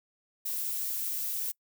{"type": "noise", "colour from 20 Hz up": "violet", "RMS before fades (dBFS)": -33, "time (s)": [0.45, 1.52], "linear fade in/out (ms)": 10, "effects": ["noise-tail reverb RT60 0.1 s tail -25 dB re dry"]}